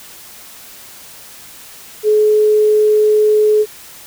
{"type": "tone", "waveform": "sine", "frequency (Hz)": 425.8, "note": "G#4", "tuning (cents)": 43, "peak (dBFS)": -8, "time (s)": [2.03, 3.66], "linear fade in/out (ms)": 50, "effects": ["white hiss -37 dBFS RMS until 4.06 s"]}